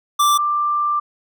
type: tone pair in turn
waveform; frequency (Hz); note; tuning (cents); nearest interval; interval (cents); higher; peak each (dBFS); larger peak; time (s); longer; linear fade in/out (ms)
square / sine; 1174 / 1182.8; D6 / D6; -1 / +12; unison; 13; second; -13 / -16; first; 0.19-0.38 / 0.38-1; second; 10
effects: none